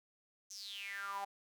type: tone with high-pass filter sweep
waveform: sawtooth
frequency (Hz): 199.4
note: G3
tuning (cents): +30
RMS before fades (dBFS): -44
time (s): 0.5-1.25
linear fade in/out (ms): 10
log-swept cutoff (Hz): 6300 to 780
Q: 9.7
effects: none